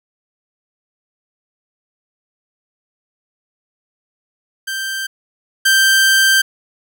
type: tone pair in turn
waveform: sawtooth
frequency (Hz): 1568 / 1568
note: G6 / G6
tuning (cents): 0 / 0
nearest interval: unison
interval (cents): 0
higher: neither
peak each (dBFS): -17 / -6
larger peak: second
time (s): 4.67-5.07 / 5.65-6.42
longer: second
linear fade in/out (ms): 10
effects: none